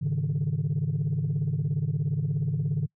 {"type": "chord", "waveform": "sine", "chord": "Ab suspended fourth", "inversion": "none", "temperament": "equal", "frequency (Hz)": [103.83, 138.59, 155.56], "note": ["Ab2", "Db3", "Eb3"], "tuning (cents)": [0, 0, 0], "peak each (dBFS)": [-31, -26, -26], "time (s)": [0.01, 2.87], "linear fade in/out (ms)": 20, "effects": ["noise-tail reverb RT60 0.1 s tail -26 dB re dry", "tanh soft clip ceiling -20 dBFS"]}